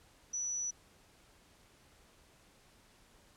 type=tone; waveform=sine; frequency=5920 Hz; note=F#8; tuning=in tune; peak=-34 dBFS; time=0.33-0.71 s; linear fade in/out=10 ms; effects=pink hiss -64 dBFS RMS until 3.36 s + low-pass 11000 Hz 12 dB/octave